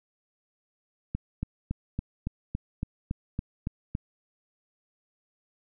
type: click train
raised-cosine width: 5 ms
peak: -17 dBFS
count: 11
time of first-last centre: 1.15-3.951 s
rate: 3.57 Hz
effects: none